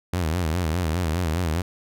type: tone with vibrato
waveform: sawtooth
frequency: 84 Hz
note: E2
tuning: 33 cents sharp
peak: -18 dBFS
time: 0.13-1.62 s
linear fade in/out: 5 ms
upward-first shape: sine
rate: 4.9 Hz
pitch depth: 150 cents each way
effects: none